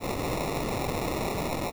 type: noise with sample-and-hold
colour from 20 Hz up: white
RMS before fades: -30 dBFS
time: 0-1.72 s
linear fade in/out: 50 ms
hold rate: 1575 Hz
effects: none